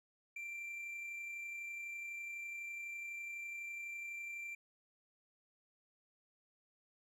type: tone with amplitude modulation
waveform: triangle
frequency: 2358 Hz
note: D7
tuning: 6 cents sharp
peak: -40 dBFS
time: 0.36-4.55 s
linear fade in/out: 5 ms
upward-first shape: sine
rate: 32 Hz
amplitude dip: 25%
effects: none